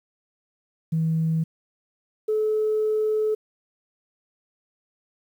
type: tone pair in turn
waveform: sine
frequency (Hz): 161.4 / 430.9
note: E3 / A4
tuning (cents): -36 / -36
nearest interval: octave + perfect fourth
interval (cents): 1700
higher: second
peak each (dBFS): -19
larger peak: neither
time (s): 0.92-1.44 / 2.28-3.35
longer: second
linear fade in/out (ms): 10
effects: tanh soft clip ceiling -15 dBFS + 9-bit